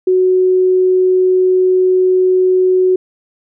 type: tone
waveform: sine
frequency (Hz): 370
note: F#4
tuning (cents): 0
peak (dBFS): -8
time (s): 0.07-2.96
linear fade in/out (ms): 5
effects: none